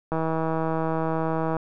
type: click train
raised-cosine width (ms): 1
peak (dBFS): -13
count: 234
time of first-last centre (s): 0.12-1.567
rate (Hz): 161
effects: none